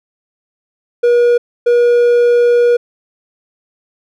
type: tone bursts at uneven times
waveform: triangle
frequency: 480 Hz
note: B4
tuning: 49 cents flat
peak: -5 dBFS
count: 2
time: 1.03-1.38 / 1.66-2.77 s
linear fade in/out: 10 ms
effects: none